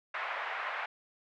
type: band-pass noise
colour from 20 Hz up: white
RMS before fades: -37 dBFS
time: 0.14-0.86 s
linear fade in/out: 5 ms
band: 660 to 2100 Hz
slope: 24 dB/octave
effects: none